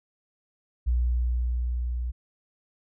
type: tone with level ramp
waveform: sine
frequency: 60.6 Hz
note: B1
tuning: 32 cents flat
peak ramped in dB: -20 to -27 dBFS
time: 0.86-2.12 s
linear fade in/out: 20 ms
effects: none